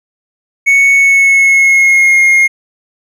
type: tone with pitch glide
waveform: triangle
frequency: 2217 to 2139 Hz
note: C#7 to C7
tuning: 0 to +38 cents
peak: -3 dBFS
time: 0.66-2.48 s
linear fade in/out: 20 ms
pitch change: -62 cents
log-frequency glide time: 0.93-2.2 s
effects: none